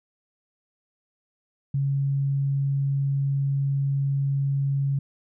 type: tone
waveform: sine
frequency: 138.59 Hz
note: C#3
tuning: in tune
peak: -21 dBFS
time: 1.74-4.99 s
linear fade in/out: 5 ms
effects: none